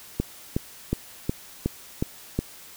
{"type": "click train", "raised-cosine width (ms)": 3, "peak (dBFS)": -10, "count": 7, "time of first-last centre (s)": [0.2, 2.39], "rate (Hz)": 2.74, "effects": ["white hiss -46 dBFS RMS until 2.76 s"]}